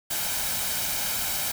white noise with comb filter, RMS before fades -28 dBFS, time 0.1-1.52 s, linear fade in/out 10 ms, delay 1.3 ms, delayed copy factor +0.5, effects none

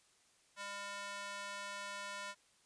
square tone with high-pass filter, 201.2 Hz, G3, 45 cents sharp, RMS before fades -45 dBFS, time 0.56-2.35 s, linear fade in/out 50 ms, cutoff 1100 Hz, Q 1.1, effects white hiss -70 dBFS RMS until 2.65 s + resampled to 22050 Hz

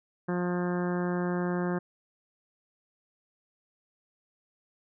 harmonic tone, 177.6 Hz, F3, 29 cents sharp, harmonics 1 / 2 / 3 / 4 / 5 / 6 / 7 / 8 / 9 / 10, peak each -29 / -32 / -38 / -41 / -43 / -43 / -44 / -47 / -42 / -49 dBFS, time 0.28-1.79 s, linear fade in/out 10 ms, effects none

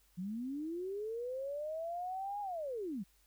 sine linear two-way sweep, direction up then down, 172.1 to 830.6 to 172.1 Hz, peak -37 dBFS, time 0.17-3.04 s, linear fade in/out 20 ms, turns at 2.41 s, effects added 50 Hz sine -70 dBFS peak until 3.26 s + white hiss -71 dBFS RMS until 3.26 s

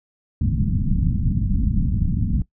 pink low-pass noise, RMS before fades -20 dBFS, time 0.41-2.42 s, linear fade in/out 2 ms, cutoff 240 Hz, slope 48 dB/octave, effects noise-tail reverb RT60 0.1 s tail -18 dB re dry

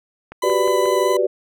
click train, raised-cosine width 0.5 ms, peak -20 dBFS, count 4, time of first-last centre 0.32-0.857 s, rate 5.59 Hz
40% pulse tone with vibrato, 1000 Hz, B5, 21 cents sharp, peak -21 dBFS, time 0.42-1.17 s, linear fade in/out 5 ms, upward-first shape sine, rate 4.7 Hz, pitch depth 10 cents each way
sine chord, G major seventh, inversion third, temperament equal, 370 / 392 / 493.9 / 587.3 Hz, F#4 / G4 / B4 / D5, 0 / 0 / 0 / 0 cents, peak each -21 dBFS, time 0.43-1.27 s, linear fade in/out 10 ms
effects none

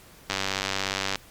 click train, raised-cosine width 0.2 ms, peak -8 dBFS, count 84, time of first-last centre 0.3-1.157 s, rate 96.9 Hz, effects pink hiss -51 dBFS RMS until 1.3 s + MP3 96 kbps

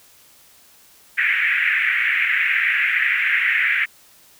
pink band-pass noise, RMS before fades -19 dBFS, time 1.17-3.86 s, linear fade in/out 20 ms, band 1700 to 2400 Hz, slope 48 dB/octave, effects white hiss -51 dBFS RMS until 4.39 s

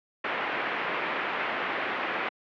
white low-pass noise, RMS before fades -30 dBFS, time 0.24-2.29 s, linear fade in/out 5 ms, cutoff 2400 Hz, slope 24 dB/octave, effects high-pass 300 Hz 12 dB/octave + low-pass 4000 Hz 12 dB/octave

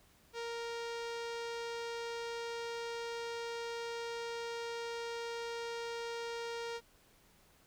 sawtooth tone with low-pass filter, 466.2 Hz, A#4, in tune, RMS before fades -41 dBFS, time 0.33-6.81 s, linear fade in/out 50 ms, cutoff 5300 Hz, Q 1.2, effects pink hiss -66 dBFS RMS until 7.66 s

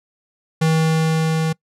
square tone with level ramp, 160 Hz, D#3, 49 cents sharp, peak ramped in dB -14 to -18 dBFS, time 0.61-1.53 s, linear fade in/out 10 ms, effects noise-tail reverb RT60 0.1 s tail -24 dB re dry + low-pass 10000 Hz 12 dB/octave

